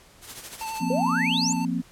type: noise with tremolo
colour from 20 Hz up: white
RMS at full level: -36 dBFS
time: 0.21-0.83 s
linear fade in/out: 50 ms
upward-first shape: triangle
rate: 13 Hz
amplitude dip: 70%
type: tone with vibrato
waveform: square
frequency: 886 Hz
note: A5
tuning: 12 cents sharp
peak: -31 dBFS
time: 0.61-1.65 s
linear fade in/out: 2 ms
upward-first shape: square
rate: 11 Hz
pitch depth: 17 cents each way
type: chord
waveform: sine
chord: F suspended fourth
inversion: none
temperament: equal with one note detuned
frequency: 174.61 / 234.7 / 261.6 Hz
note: F3 / Bb3 / C4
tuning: 0 / +12 / 0 cents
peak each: -28 dBFS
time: 0.8-1.82 s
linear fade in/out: 20 ms
type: exponential sweep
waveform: sine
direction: up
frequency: 466.2 to 7459 Hz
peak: -23 dBFS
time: 0.9-1.53 s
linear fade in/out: 5 ms
effects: pink hiss -53 dBFS RMS until 1.91 s + low-pass 12000 Hz 12 dB/octave